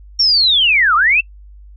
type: linear two-way sweep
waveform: sine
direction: down then up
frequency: 5588 to 1163 to 2731 Hz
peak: -9 dBFS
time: 0.19-1.21 s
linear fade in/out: 10 ms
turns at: 0.95 s
effects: noise-tail reverb RT60 0.1 s tail -25 dB re dry + added 50 Hz sine -36 dBFS peak until 1.76 s